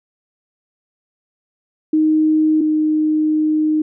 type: tone pair in turn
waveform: sine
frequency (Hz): 311.1 / 308.6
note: D#4 / D#4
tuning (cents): 0 / -14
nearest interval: unison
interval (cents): 14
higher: first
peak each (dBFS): -11 / -13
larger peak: first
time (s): 1.93-2.61 / 2.61-3.82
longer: second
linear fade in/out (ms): 5
effects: none